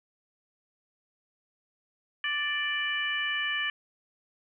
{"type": "harmonic tone with a mistuned harmonic", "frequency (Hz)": 587.3, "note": "D5", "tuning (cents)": 0, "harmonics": [2, 3, 4, 5], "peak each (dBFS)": [-39, -30, -34, -33], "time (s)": [2.24, 3.7], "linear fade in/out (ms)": 2, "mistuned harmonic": 5, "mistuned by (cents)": 15, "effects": []}